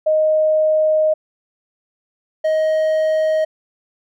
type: tone pair in turn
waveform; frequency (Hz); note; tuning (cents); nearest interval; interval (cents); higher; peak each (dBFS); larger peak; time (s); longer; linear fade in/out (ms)
sine / triangle; 622 / 627.8; D#5 / D#5; -1 / +15; unison; 16; second; -12; neither; 0.06-1.14 / 2.44-3.45; first; 10
effects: none